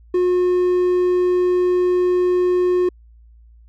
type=tone; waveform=triangle; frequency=360 Hz; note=F#4; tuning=47 cents flat; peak=-12 dBFS; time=0.14-2.89 s; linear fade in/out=5 ms; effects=added 57 Hz sine -44 dBFS peak until 3.68 s